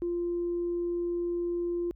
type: tone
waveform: sine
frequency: 346.8 Hz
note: F4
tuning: 12 cents flat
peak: -27 dBFS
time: 0.02-1.91 s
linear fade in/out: 0 ms
effects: tanh soft clip ceiling -23 dBFS + added 50 Hz sine -50 dBFS peak until 1.95 s